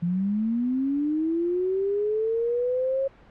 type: linear sweep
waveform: sine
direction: up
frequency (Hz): 168.5 to 546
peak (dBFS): -22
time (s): 0.02-3.08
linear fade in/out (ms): 10
effects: pink hiss -53 dBFS RMS until 3.3 s + low-pass 2000 Hz 12 dB/octave